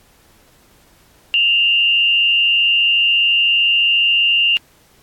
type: tone with frequency modulation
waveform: sine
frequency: 2794 Hz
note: F7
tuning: in tune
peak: -11 dBFS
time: 1.34-4.57 s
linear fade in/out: 0 ms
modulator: 163 Hz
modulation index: 0.43
effects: pink hiss -52 dBFS RMS until 5.02 s + AAC 64 kbps